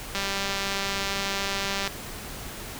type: click train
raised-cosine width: 0.2 ms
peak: -11 dBFS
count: 341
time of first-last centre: 0.15-1.876 s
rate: 197 Hz
effects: pink hiss -38 dBFS RMS until 2.79 s